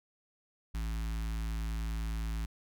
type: tone with notch filter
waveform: square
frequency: 54.7 Hz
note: A1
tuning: 9 cents flat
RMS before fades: -35 dBFS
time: 0.74-2.46 s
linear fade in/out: 10 ms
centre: 510 Hz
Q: 0.6
effects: none